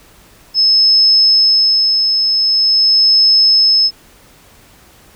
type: tone with tremolo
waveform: sine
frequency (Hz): 5200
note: E8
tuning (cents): -24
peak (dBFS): -6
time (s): 0.54-3.91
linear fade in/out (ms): 50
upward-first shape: sine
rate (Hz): 0.45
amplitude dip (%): 40
effects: pink hiss -45 dBFS RMS until 5.15 s